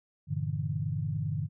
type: chord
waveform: sine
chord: E half-diminished seventh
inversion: first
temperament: equal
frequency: 98 / 116.54 / 146.83 / 164.81 Hz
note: G2 / Bb2 / D3 / E3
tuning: 0 / 0 / 0 / 0 cents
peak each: -35 / -36 / -32 / -38 dBFS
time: 0.27-1.49 s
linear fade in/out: 50 ms
effects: none